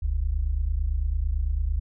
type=tone pair together; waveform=sine; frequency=42.45 / 71.4 Hz; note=F1 / D2; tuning=-48 / -48 cents; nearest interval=major sixth; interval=900 cents; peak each=-25 dBFS; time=0.02-1.8 s; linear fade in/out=10 ms; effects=none